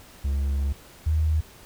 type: tone pair in turn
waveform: triangle / sine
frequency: 69.3 / 78.15 Hz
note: C#2 / D#2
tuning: 0 / +8 cents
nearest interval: major second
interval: 208 cents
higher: second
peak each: -20 / -19 dBFS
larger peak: second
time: 0.24-0.73 / 1.06-1.41 s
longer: first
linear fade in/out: 10 ms
effects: pink hiss -49 dBFS RMS until 1.65 s